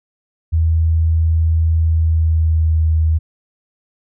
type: tone with pitch glide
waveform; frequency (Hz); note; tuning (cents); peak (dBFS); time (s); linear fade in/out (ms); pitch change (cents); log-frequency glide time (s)
sine; 81.1 to 79.57; E2 to D#2; -28 to +39; -11; 0.52-3.19; 20; -33; 1.8-2.97
effects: none